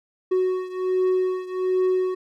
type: beating tone pair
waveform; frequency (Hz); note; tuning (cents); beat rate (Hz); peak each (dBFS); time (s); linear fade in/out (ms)
triangle; 370 / 371.3; F#4 / F#4; 0 / +6; 1.3; -20 / -23; 0.31-2.15; 10
effects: none